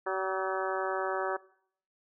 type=harmonic tone with a mistuned harmonic; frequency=190.1 Hz; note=F#3; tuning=47 cents sharp; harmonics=2 / 3 / 4 / 5 / 6 / 7 / 8 / 9; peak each=-34 / -36 / -37 / -38 / -39 / -39 / -40 / -41 dBFS; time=0.06-1.37 s; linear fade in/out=10 ms; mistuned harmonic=7; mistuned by=-49 cents; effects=noise-tail reverb RT60 0.6 s tail -20 dB re dry